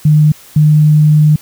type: tone pair in turn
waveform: sine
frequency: 151.8 / 151.8 Hz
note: D#3 / D#3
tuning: -42 / -42 cents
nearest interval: unison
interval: 0 cents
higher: neither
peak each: -4 dBFS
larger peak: neither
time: 0.05-0.32 / 0.56-1.36 s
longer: second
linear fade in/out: 5 ms
effects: white hiss -39 dBFS RMS until 1.41 s